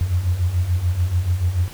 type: beating tone pair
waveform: sine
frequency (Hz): 84.3 / 91.2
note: E2 / F#2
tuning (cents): +39 / -24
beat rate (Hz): 6.9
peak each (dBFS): -23 / -18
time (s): 0.01-1.68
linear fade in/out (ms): 0
effects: pink hiss -40 dBFS RMS until 1.73 s